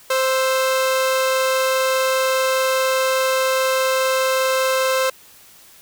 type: tone pair together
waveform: sawtooth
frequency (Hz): 523.3 / 1320.7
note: C5 / E6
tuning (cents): 0 / +3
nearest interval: octave + major third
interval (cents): 1603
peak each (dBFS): -13 / -22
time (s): 0.1-5.1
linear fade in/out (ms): 5
effects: white hiss -47 dBFS RMS until 5.81 s